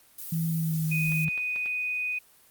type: noise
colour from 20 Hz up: violet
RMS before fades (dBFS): -38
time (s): 0.18-1.25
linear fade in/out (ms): 5
type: tone with pitch glide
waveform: sine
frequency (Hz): 164 to 157.77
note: E3 to D#3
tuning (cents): -9 to +24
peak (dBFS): -25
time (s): 0.32-1.29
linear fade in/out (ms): 5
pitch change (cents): -67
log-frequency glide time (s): 0.49-0.88
type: tone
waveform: sine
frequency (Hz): 2489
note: D#7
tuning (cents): 0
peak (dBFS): -27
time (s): 0.91-2.19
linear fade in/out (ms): 10
type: clicks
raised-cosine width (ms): 0.3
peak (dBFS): -27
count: 5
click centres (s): 1.121 / 1.281 / 1.377 / 1.561 / 1.66
effects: white hiss -58 dBFS RMS until 2.5 s + Opus 32 kbps

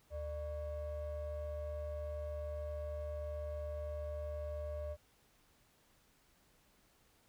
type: ring-modulated tone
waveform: triangle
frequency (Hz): 261.6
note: C4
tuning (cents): 0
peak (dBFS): -34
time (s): 0.1-4.97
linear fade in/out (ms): 50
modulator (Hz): 336
effects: pink hiss -70 dBFS RMS until 7.28 s

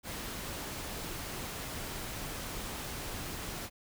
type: noise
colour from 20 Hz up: pink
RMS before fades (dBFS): -40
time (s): 0.03-3.7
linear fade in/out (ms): 50
effects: none

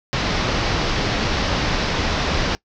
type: low-pass noise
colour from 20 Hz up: pink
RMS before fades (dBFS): -21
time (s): 0.13-2.55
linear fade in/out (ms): 0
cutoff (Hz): 5700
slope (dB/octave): 48
effects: noise-tail reverb RT60 0.1 s tail -21 dB re dry

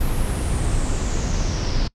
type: noise with low-pass filter sweep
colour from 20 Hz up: brown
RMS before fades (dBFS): -21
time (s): 0-1.88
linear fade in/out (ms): 10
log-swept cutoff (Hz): 12000 to 4900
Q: 6
effects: noise-tail reverb RT60 0.1 s tail -23 dB re dry

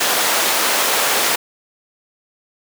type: high-pass noise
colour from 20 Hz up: pink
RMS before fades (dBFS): -17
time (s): 0-1.36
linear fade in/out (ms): 10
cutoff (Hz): 560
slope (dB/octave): 12
effects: none

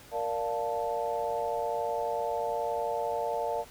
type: chord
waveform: sine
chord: Bb major seventh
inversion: none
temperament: equal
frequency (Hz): 466.2 / 587.3 / 698.5 / 880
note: Bb4 / D5 / F5 / A5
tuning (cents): 0 / 0 / 0 / 0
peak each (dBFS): -34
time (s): 0.11-3.65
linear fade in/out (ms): 50
effects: pink hiss -52 dBFS RMS until 3.7 s

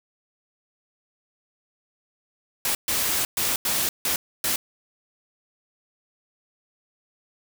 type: noise bursts at uneven times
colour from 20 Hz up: white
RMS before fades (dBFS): -24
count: 6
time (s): 2.65-2.75 / 2.88-3.25 / 3.37-3.56 / 3.65-3.89 / 4.05-4.16 / 4.44-4.56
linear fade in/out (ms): 2
effects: none

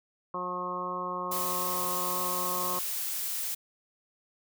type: harmonic tone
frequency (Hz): 180.1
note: F#3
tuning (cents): -46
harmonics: 1 / 2 / 3 / 4 / 5 / 6 / 7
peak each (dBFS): -43 / -41 / -40 / -45 / -42 / -33 / -43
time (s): 0.34-2.79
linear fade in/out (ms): 2
type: noise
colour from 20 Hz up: blue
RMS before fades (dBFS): -33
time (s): 1.31-3.55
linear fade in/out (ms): 10
effects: none

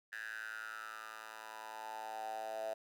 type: tone with high-pass filter sweep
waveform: 10% pulse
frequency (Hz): 110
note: A2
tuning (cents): 0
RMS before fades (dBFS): -45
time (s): 0.12-2.74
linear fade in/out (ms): 10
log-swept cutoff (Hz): 1700 to 650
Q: 8.7
effects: none

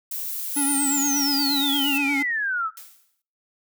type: noise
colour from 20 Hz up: violet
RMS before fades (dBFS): -30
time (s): 0.11-1.98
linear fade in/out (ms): 5
type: exponential sweep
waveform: sine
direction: down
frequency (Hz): 11175 to 1252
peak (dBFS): -22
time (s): 0.53-2.71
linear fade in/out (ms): 50
type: tone with vibrato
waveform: square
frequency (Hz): 281.1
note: C#4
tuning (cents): +24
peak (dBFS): -24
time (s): 0.56-2.23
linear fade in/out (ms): 10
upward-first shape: triangle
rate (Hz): 8.5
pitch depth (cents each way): 55
type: noise with exponential decay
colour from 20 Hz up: blue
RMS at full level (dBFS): -38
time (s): 2.77-3.22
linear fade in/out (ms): 2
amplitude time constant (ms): 96
effects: noise-tail reverb RT60 0.6 s tail -24 dB re dry

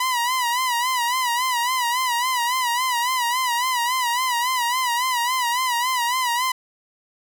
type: tone with vibrato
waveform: sawtooth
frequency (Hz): 987.8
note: B5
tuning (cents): 0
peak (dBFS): -16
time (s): 0-6.52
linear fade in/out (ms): 5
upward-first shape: sine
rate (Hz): 3.6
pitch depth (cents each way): 91
effects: none

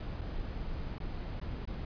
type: noise with dropouts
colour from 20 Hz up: brown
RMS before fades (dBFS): -38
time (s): 0-1.85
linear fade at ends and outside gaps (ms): 2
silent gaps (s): 0.211-0.215 / 0.983-1.002 / 1.4-1.414 / 1.654-1.674
effects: resampled to 11025 Hz

